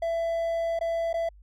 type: tone with dropouts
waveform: triangle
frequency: 667 Hz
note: E5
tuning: 20 cents sharp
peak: -23 dBFS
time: 0.02-1.29 s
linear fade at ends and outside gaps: 5 ms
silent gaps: 0.791-0.81 / 1.13-1.14 s
effects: added 50 Hz sine -49 dBFS peak until 1.42 s